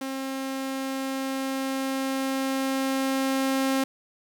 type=tone with level ramp; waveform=sawtooth; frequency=267.5 Hz; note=C4; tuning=38 cents sharp; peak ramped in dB=-26 to -18 dBFS; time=0.01-3.84 s; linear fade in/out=5 ms; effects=9-bit